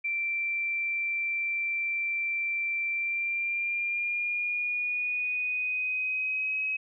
sine tone with pitch glide, 2349 to 2547 Hz, D7 to D#7, 0 to +40 cents, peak -27 dBFS, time 0.04-6.77 s, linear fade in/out 10 ms, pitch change +140 cents, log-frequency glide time 2.91-6.61 s, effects none

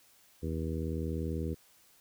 harmonic tone, 80.2 Hz, E2, 47 cents flat, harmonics 1 / 2 / 3 / 4 / 5 / 6, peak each -35 / -38 / -40 / -41 / -42 / -43 dBFS, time 0.42-1.55 s, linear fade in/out 20 ms, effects white hiss -63 dBFS RMS until 2 s

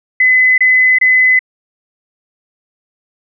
sine tone bursts, 2021 Hz, B6, 39 cents sharp, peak -6 dBFS, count 3, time 0.2-1.392 s, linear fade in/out 5 ms, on 380 ms, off 26 ms, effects none

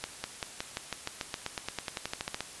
accelerating click train, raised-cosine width 0.2 ms, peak -15 dBFS, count 21, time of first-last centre 0.04-2.406 s, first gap 200 ms, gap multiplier 0.94, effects white hiss -46 dBFS RMS until 2.6 s + resampled to 24000 Hz

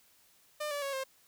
sawtooth tone with pitch steps, 600 / 576.2 / 553.4 / 531.5 Hz, D5 / D5 / C#5 / C5, +37 / -33 / -3 / +27 cents, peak -30 dBFS, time 0.6-1.04 s, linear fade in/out 10 ms, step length 110 ms, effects white hiss -65 dBFS RMS until 1.27 s

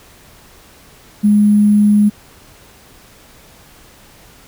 sine tone with sample-and-hold, 207.7 Hz, G#3, in tune, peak -7 dBFS, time 1.23-2.1 s, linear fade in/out 20 ms, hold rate 11025 Hz, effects pink hiss -44 dBFS RMS until 4.47 s

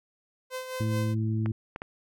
sawtooth tone with tremolo, 514 Hz, C5, 31 cents flat, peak -28 dBFS, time 0.5-1.15 s, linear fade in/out 50 ms, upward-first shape sine, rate 4.7 Hz, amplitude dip 55%
harmonic tone, 109.9 Hz, A2, 2 cents flat, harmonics 1 / 2 / 3, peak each -26 / -32 / -36 dBFS, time 0.8-1.52 s, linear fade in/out 5 ms
clicks, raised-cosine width 0.5 ms, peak -21 dBFS, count 3, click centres 1.46 / 1.761 / 1.819 s
effects none

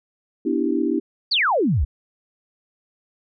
sine chord, E minor seventh, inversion second, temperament equal, 246.9 / 293.7 / 329.6 / 392 Hz, B3 / D4 / E4 / G4, 0 / 0 / 0 / 0 cents, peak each -25 / -23 / -23 / -26 dBFS, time 0.45-1 s, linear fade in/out 10 ms
sine exponential sweep, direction down, 4890 to 55 Hz, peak -16 dBFS, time 1.31-1.85 s, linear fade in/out 10 ms
effects none

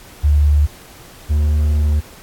sine / triangle tone pair in turn, 73.42 / 74.83 Hz, D2 / D2, 0 / +33 cents, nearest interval unison, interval 33 cents, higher second, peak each -9 / -10 dBFS, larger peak first, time 0.23-0.67 / 1.29-2.01 s, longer second, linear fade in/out 20 ms, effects pink hiss -41 dBFS RMS until 2.22 s + AAC 64 kbps

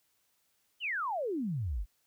sine exponential sweep, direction down, 3141 to 40.86 Hz, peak -31 dBFS, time 0.8-1.86 s, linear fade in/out 50 ms, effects white hiss -74 dBFS RMS until 2.06 s

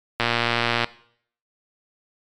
click train, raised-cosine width 0.3 ms, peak -4 dBFS, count 77, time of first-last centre 0.2-0.844 s, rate 118 Hz, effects noise-tail reverb RT60 0.6 s tail -18 dB re dry + MP3 96 kbps

